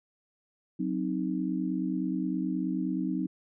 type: chord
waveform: sine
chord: C diminished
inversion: second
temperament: equal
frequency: 185 / 261.6 / 311.1 Hz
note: Gb3 / C4 / Eb4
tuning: 0 / 0 / 0 cents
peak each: -32 dBFS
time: 0.79-3.27 s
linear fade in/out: 10 ms
effects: none

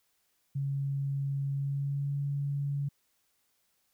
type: tone with pitch glide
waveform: sine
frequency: 138.8 to 141.55 Hz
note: C#3 to C#3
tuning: +3 to +37 cents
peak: -29 dBFS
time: 0.55-2.89 s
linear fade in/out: 10 ms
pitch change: +34 cents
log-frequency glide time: 1.51-2.17 s
effects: white hiss -74 dBFS RMS until 3.93 s

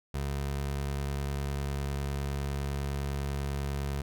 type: tone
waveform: 25% pulse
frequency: 69.9 Hz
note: C#2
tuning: 15 cents sharp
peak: -27 dBFS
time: 0.14-4.02 s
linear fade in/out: 5 ms
effects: none

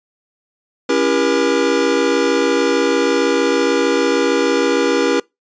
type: chord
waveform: square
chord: C# diminished seventh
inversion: none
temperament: just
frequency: 277.2 / 332.6 / 399.1 / 479 Hz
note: C#4 / E4 / G4 / Bb4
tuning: 0 / +16 / +31 / +47 cents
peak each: -20 / -21 / -20 / -18 dBFS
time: 0.89-5.2 s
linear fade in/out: 5 ms
effects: noise-tail reverb RT60 0.2 s tail -25 dB re dry + resampled to 16000 Hz

